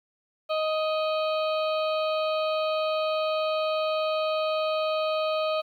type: harmonic tone with a mistuned harmonic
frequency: 625 Hz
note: D#5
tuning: 8 cents sharp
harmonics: 1 / 2 / 4 / 5 / 6 / 7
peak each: -25 / -31 / -37 / -39 / -41 / -42 dBFS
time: 0.49-5.62 s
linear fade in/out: 20 ms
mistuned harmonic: 6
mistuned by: +62 cents
effects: 10-bit